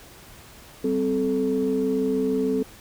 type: tone cluster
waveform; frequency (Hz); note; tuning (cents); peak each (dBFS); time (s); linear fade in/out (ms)
sine; 193.7 / 260 / 434.4; G3 / C4 / A4; -20 / -11 / -22; -29 / -23 / -23; 0.84-2.63; 5
effects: tanh soft clip ceiling -13 dBFS + pink hiss -47 dBFS RMS until 2.8 s